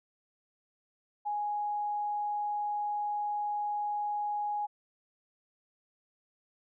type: tone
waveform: sine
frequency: 830.6 Hz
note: G#5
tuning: in tune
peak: -30 dBFS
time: 1.25-4.67 s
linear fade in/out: 20 ms
effects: none